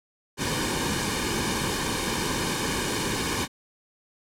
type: noise with comb filter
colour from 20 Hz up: pink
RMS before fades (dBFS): -27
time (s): 0.37-3.48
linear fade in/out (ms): 50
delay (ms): 1.5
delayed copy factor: -0.7
effects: low-pass 10000 Hz 12 dB/octave